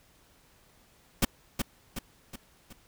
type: noise with echo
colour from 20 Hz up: pink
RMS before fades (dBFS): -23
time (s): 1.22-1.25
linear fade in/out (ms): 5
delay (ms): 370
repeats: 4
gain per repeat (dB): -6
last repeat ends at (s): 2.73
effects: pink hiss -62 dBFS RMS until 2.87 s